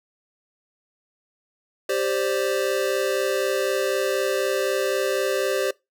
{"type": "chord", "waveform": "square", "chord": "G suspended fourth", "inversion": "none", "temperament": "equal", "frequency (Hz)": [392, 523.3, 587.3], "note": ["G4", "C5", "D5"], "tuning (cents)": [0, 0, 0], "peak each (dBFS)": [-26, -26, -28], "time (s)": [1.89, 5.71], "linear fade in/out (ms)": 5, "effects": ["noise-tail reverb RT60 0.2 s tail -22 dB re dry"]}